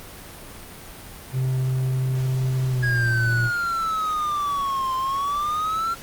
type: tone with pitch glide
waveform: triangle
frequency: 130 to 117.16 Hz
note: C3 to A#2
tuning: -11 to +9 cents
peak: -18 dBFS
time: 1.32-3.51 s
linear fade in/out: 50 ms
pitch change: -180 cents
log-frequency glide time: 2.68-3.07 s
type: exponential two-way sweep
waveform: triangle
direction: down then up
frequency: 1661.2 to 1038 to 1370 Hz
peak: -20 dBFS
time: 2.82-5.95 s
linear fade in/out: 20 ms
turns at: 4.95 s
effects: pink hiss -40 dBFS RMS until 6.02 s + Opus 32 kbps